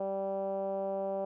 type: tone with low-pass filter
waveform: 10% pulse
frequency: 194.7 Hz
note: G3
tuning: 12 cents flat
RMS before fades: -34 dBFS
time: 0-1.25 s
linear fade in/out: 5 ms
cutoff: 640 Hz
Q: 4.8
effects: none